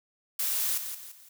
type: noise with echo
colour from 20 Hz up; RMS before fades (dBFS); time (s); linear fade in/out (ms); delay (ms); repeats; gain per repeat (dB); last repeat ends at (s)
blue; -29; 0.39-0.78; 5; 170; 3; -8; 1.29
effects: none